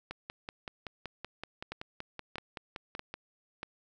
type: two click trains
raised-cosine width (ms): 0.3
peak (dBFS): -23 / -22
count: 17 / 4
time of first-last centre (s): 0.11-3.14 / 1.72-3.631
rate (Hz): 5.28 / 1.57
effects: none